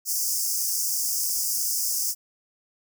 pink high-pass noise, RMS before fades -26 dBFS, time 0.05-2.15 s, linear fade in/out 50 ms, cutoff 5000 Hz, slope 96 dB/octave, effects none

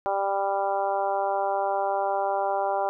harmonic tone, 197.2 Hz, G3, 11 cents sharp, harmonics 2 / 3 / 4 / 5 / 6 / 7, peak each -33 / -28 / -26 / -32 / -38 / -38 dBFS, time 0.06-2.89 s, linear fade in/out 0 ms, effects none

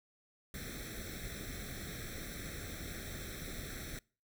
pink noise with comb filter, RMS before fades -44 dBFS, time 0.54-3.99 s, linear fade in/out 2 ms, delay 0.52 ms, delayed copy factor +1, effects noise-tail reverb RT60 0.4 s tail -26 dB re dry

